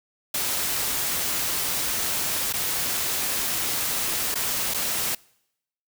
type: noise with dropouts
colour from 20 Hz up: white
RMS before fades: -26 dBFS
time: 0.34-5.15 s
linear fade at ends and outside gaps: 5 ms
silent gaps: 2.527-2.536 / 4.344-4.354 / 4.739-4.743 s
effects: noise-tail reverb RT60 0.8 s tail -25 dB re dry